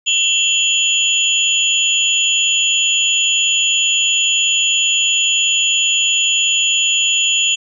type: tone cluster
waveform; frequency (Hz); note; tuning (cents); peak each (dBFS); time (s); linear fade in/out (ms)
sine; 2713 / 3064 / 3301 / 6930; E7 / G7 / G#7 / A8; +49 / -40 / -11 / -27; -18; 0.06-7.56; 20
effects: none